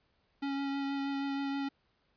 square tone with vibrato, 277.2 Hz, C#4, in tune, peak -33 dBFS, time 0.42-1.69 s, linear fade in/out 10 ms, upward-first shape triangle, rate 6.3 Hz, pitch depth 15 cents each way, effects pink hiss -74 dBFS RMS until 2.16 s + resampled to 11025 Hz

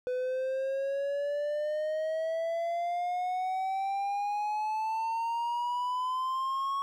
triangle exponential sweep, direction up, 499.3 to 1108 Hz, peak -27 dBFS, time 0.07-6.82 s, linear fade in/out 0 ms, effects none

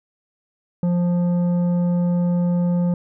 triangle tone with tanh clipping, 175.5 Hz, F3, 9 cents sharp, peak -18 dBFS, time 0.83-2.94 s, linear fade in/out 2 ms, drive 13 dB, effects none

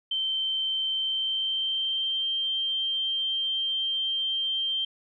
sine tone with pitch glide, 3112 to 3152 Hz, G7 to G7, -13 to +9 cents, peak -25 dBFS, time 0.11-4.85 s, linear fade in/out 5 ms, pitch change +22 cents, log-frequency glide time 0.95-2.4 s, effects none

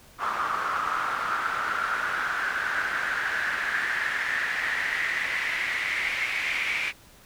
pink noise with band-pass filter sweep, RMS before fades -28 dBFS, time 0.18-6.93 s, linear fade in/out 50 ms, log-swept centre 1200 to 2300 Hz, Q 6.2, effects pink hiss -53 dBFS RMS until 7.25 s

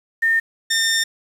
sine / 15% pulse tone pair in turn, 1819 / 1810.9 Hz, A#6 / A6, -43 / +49 cents, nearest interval unison, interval 8 cents, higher first, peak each -14 / -10 dBFS, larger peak second, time 0.22-0.4 / 0.7-1.04 s, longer second, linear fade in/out 10 ms, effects resampled to 32000 Hz + 7-bit

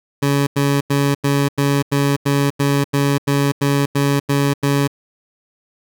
20% pulse tone bursts, 141 Hz, C#3, 30 cents sharp, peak -9 dBFS, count 14, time 0.22-4.877 s, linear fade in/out 10 ms, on 250 ms, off 89 ms, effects none

